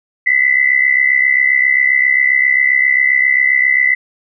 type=tone pair together; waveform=sine; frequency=1975.5 / 2043 Hz; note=B6 / C7; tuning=0 / -42 cents; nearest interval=minor second; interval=58 cents; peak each=-12 dBFS; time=0.26-3.95 s; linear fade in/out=10 ms; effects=none